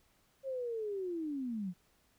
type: linear sweep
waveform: sine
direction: down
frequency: 546 to 170 Hz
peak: -35 dBFS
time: 0.43-1.74 s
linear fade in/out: 50 ms
effects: pink hiss -71 dBFS RMS until 2.18 s